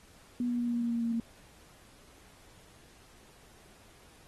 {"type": "tone with pitch steps", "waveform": "sine", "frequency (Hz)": [243.3, 241.3, 239.4, 237.5, 235.6, 233.7, 231.8, 229.9], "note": ["B3", "B3", "A#3", "A#3", "A#3", "A#3", "A#3", "A#3"], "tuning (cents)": [-26, -40, 46, 33, 19, 5, -10, -24], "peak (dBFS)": -28, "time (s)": [0.4, 1.2], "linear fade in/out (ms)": 2, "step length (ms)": 100, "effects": ["pink hiss -59 dBFS RMS until 4.27 s", "AAC 32 kbps"]}